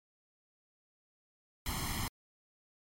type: noise with comb filter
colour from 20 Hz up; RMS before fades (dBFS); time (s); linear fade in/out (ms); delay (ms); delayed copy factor
pink; -36; 1.66-2.08; 2; 0.96; +1
effects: MP3 64 kbps